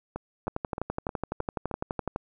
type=two click trains; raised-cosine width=1 ms; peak=-15 / -19 dBFS; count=21 / 6; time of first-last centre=0.48-2.161 / 0.16-1.713 s; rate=11.9 / 3.22 Hz; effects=none